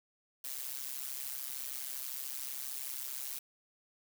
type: noise with amplitude modulation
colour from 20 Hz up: blue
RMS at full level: -37 dBFS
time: 0.44-3.39 s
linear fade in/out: 5 ms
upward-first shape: sine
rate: 133 Hz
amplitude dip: 90%
effects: none